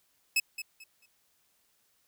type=tone with echo; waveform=sawtooth; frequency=2589 Hz; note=E7; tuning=32 cents flat; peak=-20 dBFS; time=0.36-0.4 s; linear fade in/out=5 ms; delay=220 ms; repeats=3; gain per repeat=-12 dB; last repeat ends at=1.06 s; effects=white hiss -71 dBFS RMS until 2.07 s